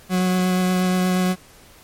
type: tone with vibrato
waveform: 40% pulse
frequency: 183.4 Hz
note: F#3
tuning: 15 cents flat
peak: -16 dBFS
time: 0.09-1.36 s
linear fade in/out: 50 ms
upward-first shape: sine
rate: 8.4 Hz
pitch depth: 11 cents each way
effects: pink hiss -48 dBFS RMS until 1.83 s + MP3 64 kbps